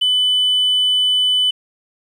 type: tone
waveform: sine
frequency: 3000 Hz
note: F#7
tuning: 23 cents sharp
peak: -11 dBFS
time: 0.01-1.51 s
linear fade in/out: 10 ms
effects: tanh soft clip ceiling -10 dBFS + 8-bit